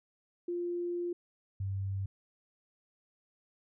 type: tone pair in turn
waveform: sine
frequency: 349.2 / 97.31 Hz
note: F4 / G2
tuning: 0 / -12 cents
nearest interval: octave + minor seventh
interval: 2212 cents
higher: first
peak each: -32 / -32 dBFS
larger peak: neither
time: 0.48-1.13 / 1.6-2.06 s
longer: first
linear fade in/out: 5 ms
effects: none